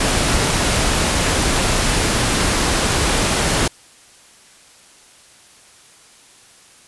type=noise; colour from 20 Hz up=pink; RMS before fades=-17 dBFS; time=0-3.68 s; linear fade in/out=5 ms; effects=white hiss -47 dBFS RMS until 6.87 s + resampled to 24000 Hz